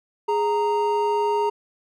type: tone pair together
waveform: triangle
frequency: 415.1 / 928.1 Hz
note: G#4 / A#5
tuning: -1 / -8 cents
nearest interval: octave + major second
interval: 1393 cents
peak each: -20 dBFS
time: 0.28-1.5 s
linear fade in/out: 10 ms
effects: none